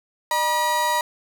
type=tone pair together; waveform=35% pulse; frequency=605.9 / 961 Hz; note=D#5 / B5; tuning=-46 / -48 cents; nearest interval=minor sixth; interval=798 cents; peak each=-26 / -18 dBFS; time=0.31-1.01 s; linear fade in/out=2 ms; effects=none